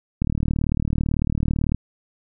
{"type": "click train", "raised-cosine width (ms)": 5, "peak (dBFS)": -9, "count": 59, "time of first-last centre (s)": [0.22, 1.746], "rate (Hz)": 38, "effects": []}